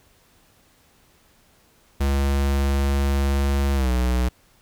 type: tone with pitch glide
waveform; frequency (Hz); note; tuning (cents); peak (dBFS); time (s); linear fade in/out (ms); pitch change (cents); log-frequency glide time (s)
square; 69.3 to 62.1; C#2 to B1; 0 to +10; -19; 2-4.29; 10; -190; 3.75-3.91
effects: pink hiss -58 dBFS RMS until 4.61 s